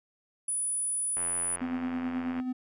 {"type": "tone", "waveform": "sine", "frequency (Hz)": 9860, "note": "D#9", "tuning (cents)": -17, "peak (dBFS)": -28, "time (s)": [0.48, 1.56], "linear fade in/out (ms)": 5}
{"type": "click train", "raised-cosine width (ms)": 0.5, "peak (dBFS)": -25, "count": 108, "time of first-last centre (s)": [1.17, 2.4], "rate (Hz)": 87}
{"type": "tone with tremolo", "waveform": "triangle", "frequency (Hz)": 254, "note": "B3", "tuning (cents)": 49, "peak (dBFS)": -26, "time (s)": [1.61, 2.53], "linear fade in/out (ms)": 10, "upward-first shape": "sine", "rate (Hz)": 9.3, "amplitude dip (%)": 45}
{"effects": []}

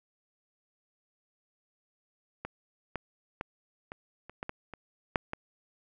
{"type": "clicks", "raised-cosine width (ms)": 0.5, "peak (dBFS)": [-21, -19, -19, -25, -30, -21, -20, -27, -10, -19], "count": 10, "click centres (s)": [2.45, 2.957, 3.411, 3.919, 4.296, 4.429, 4.494, 4.737, 5.158, 5.334], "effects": []}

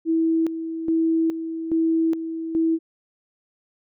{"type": "tone with tremolo", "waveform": "sine", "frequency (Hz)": 325.8, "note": "E4", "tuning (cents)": -20, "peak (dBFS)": -17, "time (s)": [0.05, 2.79], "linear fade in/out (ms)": 50, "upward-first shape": "square", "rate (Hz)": 1.2, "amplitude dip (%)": 65, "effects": []}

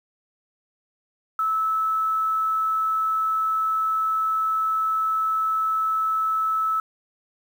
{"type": "tone with quantisation", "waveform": "sine", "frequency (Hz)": 1305, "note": "E6", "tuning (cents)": -18, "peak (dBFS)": -20, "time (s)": [1.39, 6.8], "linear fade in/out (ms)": 2, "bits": 8, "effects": []}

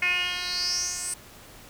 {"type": "tone with band-pass filter sweep", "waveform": "10% pulse", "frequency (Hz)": 358.3, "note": "F4", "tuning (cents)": 44, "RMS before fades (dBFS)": -28, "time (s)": [0.02, 1.14], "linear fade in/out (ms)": 5, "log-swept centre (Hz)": [2300, 8700], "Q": 7.4, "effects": ["pink hiss -48 dBFS RMS until 1.69 s"]}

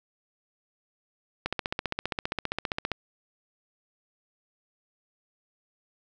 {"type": "click train", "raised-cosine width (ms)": 0.3, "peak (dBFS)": -12, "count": 23, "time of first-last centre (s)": [1.46, 2.917], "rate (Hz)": 15.1, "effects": []}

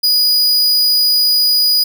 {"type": "tone", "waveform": "45% pulse", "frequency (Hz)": 4923, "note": "D#8", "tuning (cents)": -19, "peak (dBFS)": -9, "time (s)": [0.03, 1.84], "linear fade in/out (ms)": 10, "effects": []}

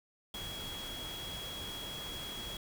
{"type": "tone in noise", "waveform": "sine", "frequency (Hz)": 3319, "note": "G#7", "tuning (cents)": -2, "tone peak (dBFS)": -42, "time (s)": [0.34, 2.57], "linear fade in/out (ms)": 2, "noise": "pink", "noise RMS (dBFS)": -45, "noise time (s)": [0.34, 2.57], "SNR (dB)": 0, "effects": []}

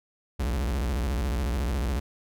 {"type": "tone with vibrato", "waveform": "45% pulse", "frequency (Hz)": 63, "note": "B1", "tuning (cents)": 35, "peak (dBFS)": -25, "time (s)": [0.39, 2], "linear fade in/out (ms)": 10, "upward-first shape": "square", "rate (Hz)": 14, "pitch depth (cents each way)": 220, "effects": []}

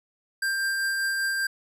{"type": "tone with tremolo", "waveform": "square", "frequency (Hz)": 1585, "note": "G6", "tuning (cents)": 19, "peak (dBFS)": -24, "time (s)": [0.42, 1.47], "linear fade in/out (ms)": 5, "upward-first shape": "triangle", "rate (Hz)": 5.1, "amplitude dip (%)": 25, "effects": ["resampled to 32000 Hz"]}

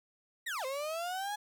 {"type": "linear two-way sweep", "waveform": "35% pulse", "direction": "down then up", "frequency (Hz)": [1975.5, 513, 844], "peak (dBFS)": -33, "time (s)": [0.46, 1.36], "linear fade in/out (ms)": 10, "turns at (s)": 0.65, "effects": []}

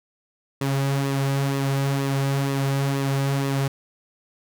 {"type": "tone with flanger", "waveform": "sawtooth", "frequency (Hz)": 137.7, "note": "C#3", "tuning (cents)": -11, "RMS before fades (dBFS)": -23, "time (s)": [0.61, 3.68], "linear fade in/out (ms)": 5, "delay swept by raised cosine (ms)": [1.3, 4.5], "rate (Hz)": 2.1, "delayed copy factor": -0.5, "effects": []}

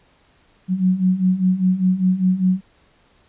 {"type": "beating tone pair", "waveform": "sine", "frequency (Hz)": [181.8, 186.8], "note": ["F#3", "F#3"], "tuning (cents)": [-30, 17], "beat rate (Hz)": 5, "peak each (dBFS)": [-20, -16], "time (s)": [0.68, 2.61], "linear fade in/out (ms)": 50, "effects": ["pink hiss -57 dBFS RMS until 3.28 s", "resampled to 8000 Hz"]}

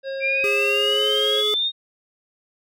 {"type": "harmonic tone", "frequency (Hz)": 540, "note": "C#5", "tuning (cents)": -45, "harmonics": [1, 3, 5, 7, 9], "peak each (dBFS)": [-26, -36, -46, -42, -45], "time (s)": [0.03, 1.44], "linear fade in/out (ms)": 50}
{"type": "exponential sweep", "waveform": "sine", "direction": "up", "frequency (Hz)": [2349, 3724], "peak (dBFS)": -19, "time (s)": [0.2, 1.72], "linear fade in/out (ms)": 50}
{"type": "tone with pitch glide", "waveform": "square", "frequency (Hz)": [407.6, 422], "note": ["G#4", "G#4"], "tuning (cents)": [-32, 28], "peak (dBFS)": -24, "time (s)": [0.44, 1.54], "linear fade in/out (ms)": 0, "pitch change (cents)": 60, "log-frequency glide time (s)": [0.69, 1.09]}
{"effects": []}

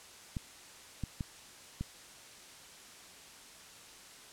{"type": "clicks", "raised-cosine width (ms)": 5, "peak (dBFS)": -23, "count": 4, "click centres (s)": [0.368, 1.037, 1.208, 1.81], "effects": ["white hiss -53 dBFS RMS until 4.32 s", "low-pass 9000 Hz 12 dB/octave"]}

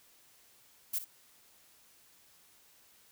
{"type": "noise with echo", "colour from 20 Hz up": "violet", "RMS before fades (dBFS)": -33, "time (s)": [0.93, 0.99], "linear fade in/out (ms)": 10, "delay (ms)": 58, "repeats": 1, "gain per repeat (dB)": -12, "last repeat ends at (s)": 1.048, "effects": ["white hiss -63 dBFS RMS until 3.11 s"]}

